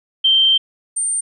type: tone pair in turn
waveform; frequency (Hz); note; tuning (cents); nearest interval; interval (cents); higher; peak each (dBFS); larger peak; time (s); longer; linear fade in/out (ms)
sine; 3136 / 8870; G7 / C#9; 0 / 0; octave + tritone; 1800; second; -10 / -17; first; 0.24-0.58 / 0.96-1.21; first; 10
effects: none